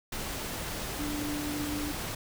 sine tone in noise, 295.1 Hz, D4, 8 cents sharp, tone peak -33 dBFS, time 0.99-1.92 s, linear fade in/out 5 ms, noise pink, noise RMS -36 dBFS, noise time 0.12-2.15 s, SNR 0 dB, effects none

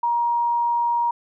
sine tone, 946 Hz, A#5, 25 cents sharp, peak -18 dBFS, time 0.03-1.11 s, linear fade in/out 5 ms, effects none

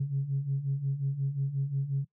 sine beating tone pair, 134.2 / 139.8 Hz, C3 / C#3, +44 / +15 cents, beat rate 5.6 Hz, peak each -33 / -28 dBFS, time 0-2.05 s, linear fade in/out 10 ms, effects noise-tail reverb RT60 0.1 s tail -21 dB re dry + tanh soft clip ceiling -21 dBFS

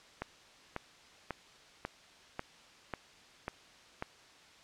click train, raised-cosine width 0.5 ms, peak -21 dBFS, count 8, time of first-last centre 0.22-4.024 s, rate 1.84 Hz, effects white hiss -58 dBFS RMS until 4.63 s + low-pass 5000 Hz 12 dB/octave

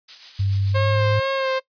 violet noise with tremolo, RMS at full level -25 dBFS, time 0.08-0.78 s, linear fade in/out 10 ms, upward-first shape triangle, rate 7 Hz, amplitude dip 55%
sine tone with pitch glide, 98.3 to 105.36 Hz, G2 to G#2, +5 to +25 cents, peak -18 dBFS, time 0.39-1.2 s, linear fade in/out 10 ms, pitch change +120 cents, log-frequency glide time 0.69-1.01 s
sawtooth tone with vibrato, 533 Hz, C5, 32 cents sharp, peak -16 dBFS, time 0.74-1.6 s, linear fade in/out 20 ms, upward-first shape sine, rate 2.2 Hz, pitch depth 27 cents each way
effects noise-tail reverb RT60 0.1 s tail -20 dB re dry + resampled to 11025 Hz

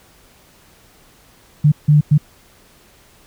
sine tone bursts at uneven times, 149.1 Hz, D3, 27 cents sharp, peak -7 dBFS, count 3, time 1.64-1.72 / 1.88-2.01 / 2.11-2.18 s, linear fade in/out 10 ms, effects pink hiss -50 dBFS RMS until 3.26 s

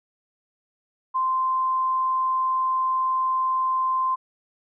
sine tone, 1041 Hz, C6, 9 cents flat, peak -20 dBFS, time 1.14-4.16 s, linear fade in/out 20 ms, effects none

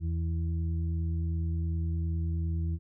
harmonic tone, 82.7 Hz, E2, 6 cents sharp, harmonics 1 / 2 / 4, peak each -28 / -36 / -45 dBFS, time 0-2.79 s, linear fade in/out 50 ms, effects none

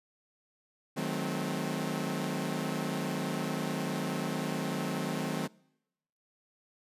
sawtooth chord, D# diminished seventh, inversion none, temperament equal with one note detuned, 155.56 / 185 / 215.6 / 261.6 Hz, D#3 / F#3 / A3 / C4, 0 / 0 / -35 / 0 cents, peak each -33 dBFS, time 0.96-5.48 s, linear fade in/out 20 ms, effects noise-tail reverb RT60 0.9 s tail -26 dB re dry + resampled to 32000 Hz

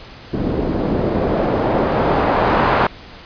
white noise with low-pass filter sweep, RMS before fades -17 dBFS, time 0.33-2.87 s, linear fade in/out 5 ms, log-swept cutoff 320 to 1100 Hz, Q 1.1, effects pink hiss -38 dBFS RMS until 3.25 s + resampled to 11025 Hz

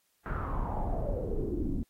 brown noise with low-pass filter sweep, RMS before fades -32 dBFS, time 0.26-1.83 s, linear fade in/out 0 ms, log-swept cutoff 1500 to 250 Hz, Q 6, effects white hiss -73 dBFS RMS until 1.89 s + AAC 48 kbps

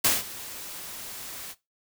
white noise with ADSR envelope, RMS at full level -20 dBFS, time 0.04-1.55 s, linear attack 8 ms, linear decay 180 ms, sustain -19 dB, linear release 45 ms, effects noise-tail reverb RT60 0.2 s tail -17 dB re dry

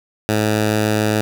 10% pulse tone, 107.1 Hz, A2, 46 cents flat, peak -7 dBFS, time 0.29-1.21 s, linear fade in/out 0 ms, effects none

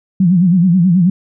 sine tone with vibrato, 178.6 Hz, F3, 39 cents sharp, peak -7 dBFS, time 0.2-1.1 s, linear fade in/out 5 ms, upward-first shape sine, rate 9.3 Hz, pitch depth 130 cents each way, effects none

